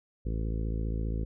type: harmonic tone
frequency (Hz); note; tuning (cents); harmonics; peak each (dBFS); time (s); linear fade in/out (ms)
55; A1; 0; 1 / 2 / 3 / 4 / 5 / 6 / 7 / 8 / 9; -30 / -36 / -40 / -42 / -44 / -46 / -47 / -48 / -49; 0.25-1.25; 10
effects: none